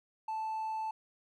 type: tone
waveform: triangle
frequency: 878 Hz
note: A5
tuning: 4 cents flat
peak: -31 dBFS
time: 0.28-0.91 s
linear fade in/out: 5 ms
effects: tanh soft clip ceiling -28 dBFS